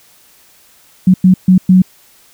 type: tone bursts at uneven times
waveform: sine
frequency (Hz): 185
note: F#3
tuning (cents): 0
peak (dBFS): -3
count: 4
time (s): 1.07-1.14 / 1.24-1.34 / 1.48-1.58 / 1.69-1.82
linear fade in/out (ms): 5
effects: white hiss -47 dBFS RMS until 2.33 s